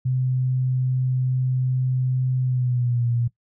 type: tone with pitch glide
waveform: sine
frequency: 128.4 to 119.11 Hz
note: C3 to A#2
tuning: -32 to +38 cents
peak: -19 dBFS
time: 0.05-3.28 s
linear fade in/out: 10 ms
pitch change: -130 cents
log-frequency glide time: 2.43-3.07 s
effects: noise-tail reverb RT60 0.1 s tail -18 dB re dry